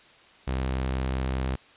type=tone; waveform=sawtooth; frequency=65.1 Hz; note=C2; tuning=8 cents flat; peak=-22 dBFS; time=0.47-1.56 s; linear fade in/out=10 ms; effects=white hiss -54 dBFS RMS until 1.76 s + resampled to 8000 Hz